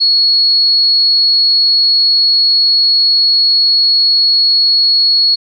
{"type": "tone", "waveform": "sine", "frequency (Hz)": 4347, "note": "C#8", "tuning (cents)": -35, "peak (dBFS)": -7, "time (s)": [0, 5.36], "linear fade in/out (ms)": 20, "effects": []}